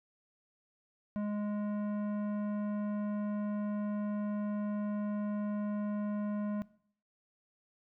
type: tone with tanh clipping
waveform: sine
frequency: 207.7 Hz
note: G#3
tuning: in tune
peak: -34 dBFS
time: 1.16-6.62 s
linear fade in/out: 0 ms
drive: 13 dB
effects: noise-tail reverb RT60 0.6 s tail -20 dB re dry